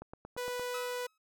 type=click train; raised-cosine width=1 ms; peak=-30 dBFS; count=6; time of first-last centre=0.02-0.596 s; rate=8.68 Hz
type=tone; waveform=sawtooth; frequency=493.3 Hz; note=B4; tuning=2 cents flat; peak=-31 dBFS; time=0.37-1.07 s; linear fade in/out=10 ms
type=tone with exponential decay; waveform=sawtooth; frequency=1283 Hz; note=E6; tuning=47 cents flat; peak=-35 dBFS; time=0.74-1.18 s; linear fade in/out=5 ms; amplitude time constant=95 ms
effects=none